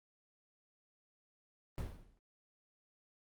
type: noise with exponential decay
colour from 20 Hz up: brown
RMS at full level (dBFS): -35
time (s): 1.78-2.19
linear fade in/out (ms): 1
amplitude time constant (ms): 89
effects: Opus 32 kbps